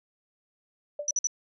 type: tone with exponential decay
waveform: sine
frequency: 587 Hz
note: D5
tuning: 1 cent flat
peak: -27 dBFS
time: 0.99-1.13 s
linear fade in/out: 5 ms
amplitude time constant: 29 ms
type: tone bursts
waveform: sine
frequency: 5930 Hz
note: F#8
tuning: 3 cents sharp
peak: -23 dBFS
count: 3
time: 1.08-1.271 s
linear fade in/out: 2 ms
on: 29 ms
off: 52 ms
effects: none